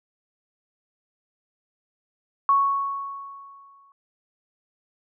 sine tone with exponential decay, 1108.7 Hz, C#6, in tune, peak -14 dBFS, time 2.49-3.92 s, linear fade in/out 1 ms, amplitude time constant 310 ms, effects none

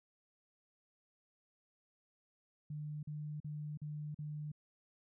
sine tone bursts, 150 Hz, D3, 37 cents sharp, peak -40 dBFS, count 5, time 2.7-4.518 s, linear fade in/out 5 ms, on 330 ms, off 42 ms, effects none

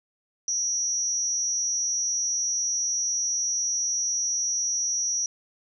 sine tone with amplitude modulation, 5810 Hz, F#8, 32 cents flat, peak -20 dBFS, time 0.48-5.26 s, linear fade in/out 2 ms, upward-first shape sine, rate 288 Hz, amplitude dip 80%, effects none

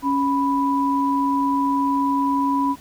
sine tone pair together, 277.2 / 987.8 Hz, C#4 / B5, 0 / 0 cents, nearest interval octave + minor seventh, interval 2200 cents, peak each -20 dBFS, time 0.02-2.76 s, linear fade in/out 50 ms, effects pink hiss -47 dBFS RMS until 2.8 s

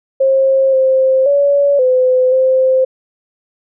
sine tone with pitch steps, 535 / 526 / 567 / 510 / 521 Hz, C5 / C5 / C#5 / C5 / C5, +38 / +9 / +39 / -44 / -7 cents, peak -8 dBFS, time 0.2-2.85 s, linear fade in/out 10 ms, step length 530 ms, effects none

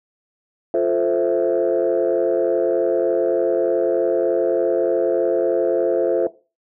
sine chord, F major seventh, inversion none, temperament equal, 349.2 / 440 / 523.3 / 659.3 Hz, F4 / A4 / C5 / E5, 0 / 0 / 0 / 0 cents, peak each -20 dBFS, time 0.74-6.27 s, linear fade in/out 2 ms, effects noise-tail reverb RT60 0.3 s tail -17 dB re dry + tanh soft clip ceiling -9 dBFS

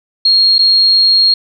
sine tone with dropouts, 4263 Hz, C8, 32 cents sharp, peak -6 dBFS, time 0.25-1.34 s, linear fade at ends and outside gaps 5 ms, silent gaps 0.583-0.59 s, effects none

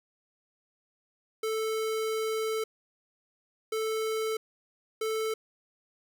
square tone bursts at uneven times, 440 Hz, A4, in tune, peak -29 dBFS, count 3, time 1.43-2.64 / 3.72-4.37 / 5.01-5.34 s, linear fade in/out 5 ms, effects none

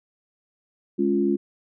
sine chord, Db major, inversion second, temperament equal, 207.7 / 277.2 / 349.2 Hz, Ab3 / Db4 / F4, 0 / 0 / 0 cents, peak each -24 / -24 / -22 dBFS, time 0.98-1.37 s, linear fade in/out 20 ms, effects none

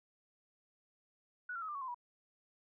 sine tone with pitch steps, 1468 / 1369.7 / 1278 / 1192.4 / 1112.5 / 1038 / 968.5 Hz, F#6 / F6 / D#6 / D6 / C#6 / C6 / B5, -14 / -34 / +46 / +26 / +6 / -14 / -34 cents, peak -39 dBFS, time 1.49-1.945 s, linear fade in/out 5 ms, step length 65 ms, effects none

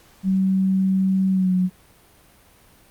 sine tone with pitch glide, 190.3 to 183.29 Hz, F#3 to F#3, +49 to -16 cents, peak -16 dBFS, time 0.23-1.7 s, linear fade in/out 50 ms, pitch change -65 cents, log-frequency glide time 1.3-1.54 s, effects pink hiss -53 dBFS RMS until 2.9 s + Opus 48 kbps

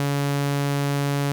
sawtooth tone, 141.7 Hz, C#3, 38 cents sharp, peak -17 dBFS, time 0-1.32 s, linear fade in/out 0 ms, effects none

